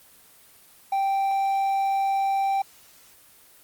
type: tone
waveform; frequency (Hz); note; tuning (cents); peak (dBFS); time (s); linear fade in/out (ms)
triangle; 783; G5; -2; -19; 0.92-2.62; 5
effects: white hiss -53 dBFS RMS until 3.63 s + Opus 24 kbps